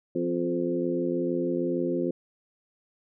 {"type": "harmonic tone with a mistuned harmonic", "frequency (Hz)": 86.5, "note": "F2", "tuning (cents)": -16, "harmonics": [2, 3, 4, 5, 6], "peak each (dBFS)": [-34, -30, -28, -35, -33], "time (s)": [0.15, 2.11], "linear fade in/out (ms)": 5, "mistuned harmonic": 4, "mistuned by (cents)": 21, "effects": []}